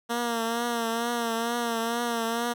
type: tone with vibrato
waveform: 10% pulse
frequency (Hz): 233.1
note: A#3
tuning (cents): 0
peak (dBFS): -18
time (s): 0.09-2.54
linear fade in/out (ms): 20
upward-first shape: triangle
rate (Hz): 2.2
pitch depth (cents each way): 55
effects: none